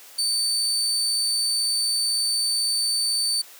30% pulse tone, 4558 Hz, C#8, 47 cents sharp, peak -18 dBFS, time 0.18-3.42 s, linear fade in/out 10 ms, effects white hiss -46 dBFS RMS until 3.59 s + high-pass 400 Hz 12 dB/octave

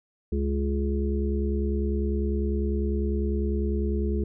harmonic tone, 70 Hz, C#2, 18 cents sharp, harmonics 1 / 3 / 5 / 6, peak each -25 / -30 / -32 / -33 dBFS, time 0.32-4.24 s, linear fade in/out 5 ms, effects none

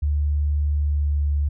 sine tone with pitch glide, 73.42 to 72.58 Hz, D2 to D2, 0 to -20 cents, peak -18 dBFS, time 0.02-1.49 s, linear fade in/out 10 ms, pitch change -20 cents, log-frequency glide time 0.74-1.3 s, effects none

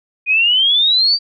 sine exponential sweep, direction up, 2450 to 4699 Hz, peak -10 dBFS, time 0.26-1.19 s, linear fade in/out 50 ms, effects none

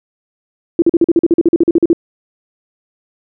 sine tone bursts, 337.2 Hz, E4, 39 cents sharp, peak -5 dBFS, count 16, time 0.79-1.931 s, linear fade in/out 2 ms, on 31 ms, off 43 ms, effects none

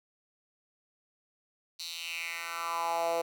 10% pulse tone with high-pass filter sweep, 167.9 Hz, E3, 32 cents sharp, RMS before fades -34 dBFS, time 1.79-3.22 s, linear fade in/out 10 ms, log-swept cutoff 4300 to 530 Hz, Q 3.7, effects none

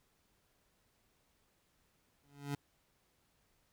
25% pulse tone with exponential growth, 142.2 Hz, C#3, 45 cents sharp, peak -30 dBFS, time 2.23-2.55 s, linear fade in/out 5 ms, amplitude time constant 68 ms, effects pink hiss -75 dBFS RMS until 3.72 s

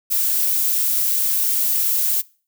violet noise, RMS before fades -19 dBFS, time 0.1-2.22 s, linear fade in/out 20 ms, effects noise-tail reverb RT60 0.4 s tail -23 dB re dry

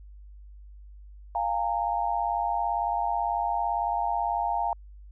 sine tone cluster, 699 / 818 / 916 Hz, F5 / G#5 / A#5, +1 / -26 / -31 cents, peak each -29 dBFS, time 1.35-4.73 s, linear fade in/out 2 ms, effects added 50 Hz sine -44 dBFS peak until 5.11 s

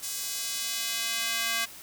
square tone with high-pass filter sweep, 228.8 Hz, A#3, 32 cents flat, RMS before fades -31 dBFS, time 0.02-1.66 s, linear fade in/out 20 ms, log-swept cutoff 6500 to 1800 Hz, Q 0.86, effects white hiss -46 dBFS RMS until 1.82 s

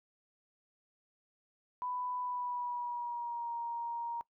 sine tone with pitch glide, 994 to 938.2 Hz, B5 to A#5, +11 to +11 cents, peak -35 dBFS, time 1.82-4.21 s, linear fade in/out 0 ms, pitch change -100 cents, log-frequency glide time 2.2-3.52 s, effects noise-tail reverb RT60 0.1 s tail -21 dB re dry

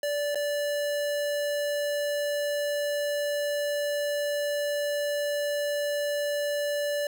square tone with dropouts, 582 Hz, D5, 16 cents flat, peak -27 dBFS, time 0.03-7.07 s, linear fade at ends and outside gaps 2 ms, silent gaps 0.347-0.355 s, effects none

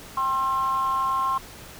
sine tone with amplitude modulation, 1064 Hz, C6, 29 cents sharp, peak -17 dBFS, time 0.17-1.38 s, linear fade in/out 5 ms, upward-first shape sine, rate 280 Hz, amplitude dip 70%, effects tanh soft clip ceiling -15 dBFS + pink hiss -43 dBFS RMS until 1.79 s

